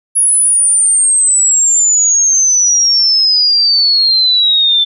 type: exponential sweep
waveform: sine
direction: down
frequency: 10540 to 3520 Hz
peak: -7 dBFS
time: 0.15-4.85 s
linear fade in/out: 20 ms
effects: none